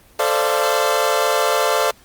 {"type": "chord", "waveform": "25% pulse", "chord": "D minor seventh", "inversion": "second", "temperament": "equal with one note detuned", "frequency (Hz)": [440, 523.3, 587.3, 686.9], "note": ["A4", "C5", "D5", "F5"], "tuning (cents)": [0, 0, 0, -29], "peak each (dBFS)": [-18, -18, -17, -18], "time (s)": [0.19, 1.91], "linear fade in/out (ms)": 5, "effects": ["pink hiss -50 dBFS RMS until 2.04 s", "Opus 24 kbps"]}